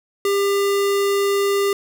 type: tone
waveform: square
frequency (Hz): 399.5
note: G4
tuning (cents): +33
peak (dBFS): -17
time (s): 0.25-1.73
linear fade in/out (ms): 2
effects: none